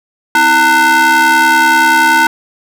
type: ring-modulated tone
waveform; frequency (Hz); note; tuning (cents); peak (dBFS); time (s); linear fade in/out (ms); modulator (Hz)
square; 291.2; D4; -15; -4; 0.35-2.27; 2; 1200
effects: 7-bit